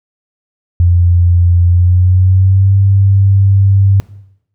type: tone with pitch glide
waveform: sine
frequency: 87.4 to 98.1 Hz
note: F2 to G2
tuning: +2 to +2 cents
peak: -5 dBFS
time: 0.8-4 s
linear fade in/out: 0 ms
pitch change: +200 cents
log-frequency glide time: 1.67-2.75 s
effects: noise-tail reverb RT60 0.8 s tail -20 dB re dry